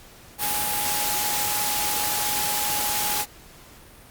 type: tone in noise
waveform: sine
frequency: 834 Hz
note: G#5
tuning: 7 cents sharp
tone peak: -30 dBFS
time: 0.38-3.26 s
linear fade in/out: 50 ms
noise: white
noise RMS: -25 dBFS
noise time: 0.38-3.26 s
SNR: -8 dB
effects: pink hiss -48 dBFS RMS until 4.1 s + Opus 48 kbps